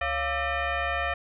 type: tone with frequency modulation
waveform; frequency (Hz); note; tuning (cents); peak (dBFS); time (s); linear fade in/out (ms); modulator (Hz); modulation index
sine; 554.4; C#5; 0; -25; 0.01-1.14; 5; 624; 3.1
effects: none

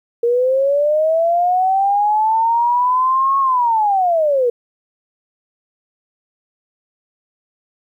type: linear two-way sweep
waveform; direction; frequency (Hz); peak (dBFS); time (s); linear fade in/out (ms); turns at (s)
sine; up then down; 466.2 to 1100 to 466.2; -12; 0.23-4.5; 5; 3.39
effects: 9-bit

